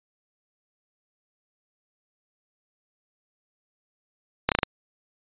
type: slowing click train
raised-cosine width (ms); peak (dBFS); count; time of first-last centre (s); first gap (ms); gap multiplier
0.3; -3; 5; 4.49-4.632; 28; 1.16
effects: resampled to 8000 Hz